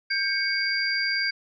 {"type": "tone cluster", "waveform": "sine", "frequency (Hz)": [1587, 2222, 4751], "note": ["G6", "C#7", "D8"], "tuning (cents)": [21, 4, 19], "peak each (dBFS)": [-27, -28, -27], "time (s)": [0.1, 1.31], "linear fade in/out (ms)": 10, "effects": []}